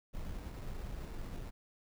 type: noise with sample-and-hold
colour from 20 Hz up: brown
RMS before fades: -42 dBFS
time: 0.13-1.51 s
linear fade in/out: 20 ms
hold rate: 3150 Hz
effects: none